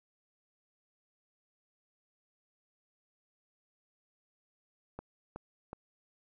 click train, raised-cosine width 1 ms, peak -27 dBFS, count 3, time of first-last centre 4.99-5.731 s, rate 2.7 Hz, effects none

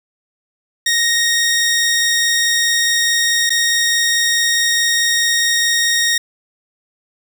15% pulse tone with dropouts, 1864.7 Hz, A#6, in tune, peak -7 dBFS, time 0.86-6.18 s, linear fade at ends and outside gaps 5 ms, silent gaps 3.495-3.503 s, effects none

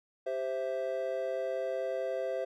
triangle chord, C major, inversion second, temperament equal, 392 / 523.3 / 659.3 Hz, G4 / C5 / E5, 0 / 0 / 0 cents, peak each -37 / -32 / -34 dBFS, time 0.26-2.45 s, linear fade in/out 10 ms, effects none

